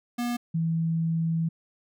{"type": "tone pair in turn", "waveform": ["square", "sine"], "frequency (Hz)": [240.7, 163.93], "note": ["B3", "E3"], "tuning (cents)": [-44, -9], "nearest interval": "perfect fifth", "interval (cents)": 665, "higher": "first", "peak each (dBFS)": [-27, -23], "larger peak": "second", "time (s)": [[0.18, 0.37], [0.54, 1.49]], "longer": "second", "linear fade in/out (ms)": 10, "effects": []}